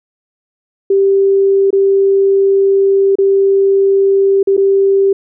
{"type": "tone with dropouts", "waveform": "sine", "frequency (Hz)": 392, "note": "G4", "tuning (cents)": 0, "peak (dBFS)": -7, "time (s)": [0.9, 5.13], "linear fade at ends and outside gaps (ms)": 5, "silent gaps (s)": [[1.706, 1.728], [3.155, 3.185], [4.43, 4.472], [4.568, 4.576]], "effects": []}